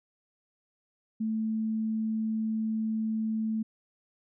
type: tone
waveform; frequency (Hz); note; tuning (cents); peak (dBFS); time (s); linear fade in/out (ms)
sine; 220; A3; 0; -27; 1.2-3.63; 10
effects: none